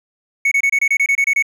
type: tone bursts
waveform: triangle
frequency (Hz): 2217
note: C#7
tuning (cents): 0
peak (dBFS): -10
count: 11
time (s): 0.45-1.425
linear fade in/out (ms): 5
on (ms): 65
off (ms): 26
effects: none